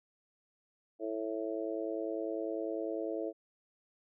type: harmonic tone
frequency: 110 Hz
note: A2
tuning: in tune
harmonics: 3 / 4 / 5 / 6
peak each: -38 / -39 / -40 / -41 dBFS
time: 0.99-3.33 s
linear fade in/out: 50 ms
effects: none